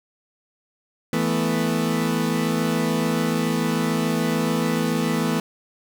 30% pulse chord, E suspended fourth, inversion none, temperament equal, 164.81 / 220 / 246.9 Hz, E3 / A3 / B3, 0 / 0 / 0 cents, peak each -22 dBFS, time 1.13-5.4 s, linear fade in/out 2 ms, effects none

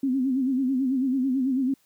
sine tone with vibrato, 262.1 Hz, C4, 3 cents sharp, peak -21 dBFS, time 0.03-1.74 s, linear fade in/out 5 ms, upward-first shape sine, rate 9.1 Hz, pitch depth 90 cents each way, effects white hiss -65 dBFS RMS until 1.85 s

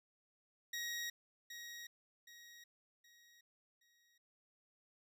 20% pulse tone with echo, 1892 Hz, A#6, 25 cents sharp, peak -35 dBFS, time 0.73-1.1 s, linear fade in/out 5 ms, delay 770 ms, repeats 4, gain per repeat -8 dB, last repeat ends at 4.18 s, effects none

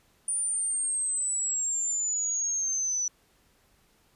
sine exponential sweep, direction down, 9397 to 5920 Hz, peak -26 dBFS, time 0.28-3.08 s, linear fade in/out 2 ms, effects pink hiss -65 dBFS RMS until 4.15 s + resampled to 32000 Hz

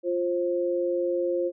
sine tone pair together, 349.5 / 530.2 Hz, F4 / C5, +1 / +23 cents, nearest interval perfect fifth, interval 722 cents, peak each -26 dBFS, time 0.03-1.52 s, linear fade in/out 50 ms, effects none

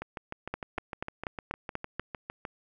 two click trains, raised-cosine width 0.5 ms, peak -17 / -21 dBFS, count 7 / 17, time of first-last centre 0.54-1.996 / 0.02-2.452 s, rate 4.12 / 6.58 Hz, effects none

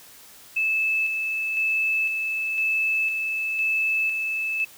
sine tone with tremolo, 2618 Hz, E7, 13 cents flat, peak -20 dBFS, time 0.56-4.65 s, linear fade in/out 10 ms, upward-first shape square, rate 0.99 Hz, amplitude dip 35%, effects white hiss -48 dBFS RMS until 4.77 s

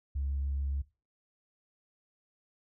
sine tone with vibrato, 69.3 Hz, C#2, in tune, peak -29 dBFS, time 0.15-0.82 s, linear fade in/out 10 ms, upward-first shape square, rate 7 Hz, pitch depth 8 cents each way, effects noise-tail reverb RT60 0.3 s tail -20 dB re dry + tanh soft clip ceiling -26 dBFS

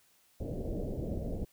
pink low-pass noise, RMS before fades -36 dBFS, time 0.4-1.45 s, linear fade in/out 5 ms, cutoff 620 Hz, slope 48 dB/octave, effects white hiss -67 dBFS RMS until 1.52 s

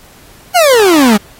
40% pulse exponential sweep, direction down, 753 to 197.4 Hz, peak -4 dBFS, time 0.54-1.18 s, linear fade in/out 20 ms, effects pink hiss -41 dBFS RMS until 1.39 s + AAC 48 kbps

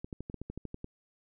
clicks, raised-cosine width 3 ms, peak -26 dBFS, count 11, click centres 0.045 / 0.128 / 0.206 / 0.299 / 0.343 / 0.416 / 0.5 / 0.576 / 0.653 / 0.744 / 0.844 s, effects none

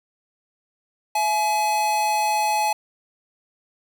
square tone pair together, 671.4 / 848 Hz, E5 / G#5, +32 / +36 cents, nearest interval major third, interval 404 cents, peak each -31 / -20 dBFS, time 1.15-2.73 s, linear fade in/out 5 ms, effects none

